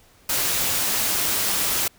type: noise with amplitude modulation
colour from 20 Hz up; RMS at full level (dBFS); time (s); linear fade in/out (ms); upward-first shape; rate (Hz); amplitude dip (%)
white; -21; 0.29-1.88; 5; sine; 213; 35
effects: pink hiss -55 dBFS RMS until 1.98 s